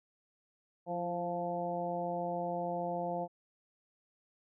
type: harmonic tone with a mistuned harmonic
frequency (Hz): 174.61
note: F3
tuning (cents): 0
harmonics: 1 / 2 / 3 / 4 / 5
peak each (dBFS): -41 / -43 / -38 / -37 / -42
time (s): 0.86-3.28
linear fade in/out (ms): 50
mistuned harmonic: 2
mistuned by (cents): -33
effects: none